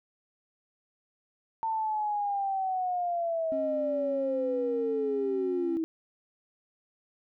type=linear sweep; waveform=sine; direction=down; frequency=901 to 319.3 Hz; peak=-27 dBFS; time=1.63-5.84 s; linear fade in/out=0 ms
type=tone with vibrato; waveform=triangle; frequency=270.7 Hz; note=C#4; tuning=41 cents flat; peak=-32 dBFS; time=3.52-5.77 s; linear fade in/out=0 ms; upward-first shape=triangle; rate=3 Hz; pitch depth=8 cents each way
effects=none